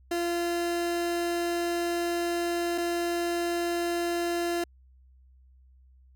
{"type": "tone pair in turn", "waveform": "30% pulse", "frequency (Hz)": [344.1, 344.1], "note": ["F4", "F4"], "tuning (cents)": [-26, -26], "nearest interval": "unison", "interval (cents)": 0, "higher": "neither", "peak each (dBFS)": -24, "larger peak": "neither", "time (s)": [[0.11, 2.78], [2.78, 4.64]], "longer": "first", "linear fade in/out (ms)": 5, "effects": ["added 64 Hz sine -54 dBFS peak until 6.15 s"]}